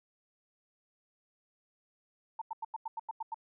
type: tone bursts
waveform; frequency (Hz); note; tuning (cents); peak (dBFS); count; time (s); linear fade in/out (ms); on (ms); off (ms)
sine; 898; A5; +35; -34; 9; 2.39-3.344; 5; 26; 90
effects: none